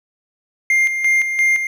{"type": "tone with tremolo", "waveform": "triangle", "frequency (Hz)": 2110, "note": "C7", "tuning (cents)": 14, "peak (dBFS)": -10, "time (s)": [0.7, 1.67], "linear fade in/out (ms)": 2, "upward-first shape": "square", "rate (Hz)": 2.9, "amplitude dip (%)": 55, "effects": []}